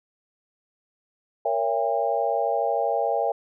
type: chord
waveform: sine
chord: A# diminished seventh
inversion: none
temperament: just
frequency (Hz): 466.2 / 559.4 / 671.3 / 805.5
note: A#4 / C#5 / E5 / G5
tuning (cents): 0 / +16 / +31 / +47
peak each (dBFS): -28 / -27 / -26 / -26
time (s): 1.45-3.32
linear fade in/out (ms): 5
effects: none